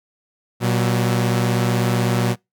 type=tone pair together; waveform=sawtooth; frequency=119.92 / 187.9 Hz; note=A#2 / F#3; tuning=+49 / +27 cents; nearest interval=minor sixth; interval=778 cents; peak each=-14 / -18 dBFS; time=0.6-2.36 s; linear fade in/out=50 ms; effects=noise-tail reverb RT60 0.2 s tail -26 dB re dry